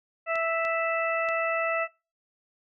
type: harmonic tone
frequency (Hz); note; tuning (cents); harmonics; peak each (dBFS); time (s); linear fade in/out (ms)
659.3; E5; 0; 1 / 2 / 3 / 4; -27 / -30 / -32 / -33; 0.26-1.88; 50
type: clicks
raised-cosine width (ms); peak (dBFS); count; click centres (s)
0.2; -24; 3; 0.356 / 0.651 / 1.288
effects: noise-tail reverb RT60 0.3 s tail -24 dB re dry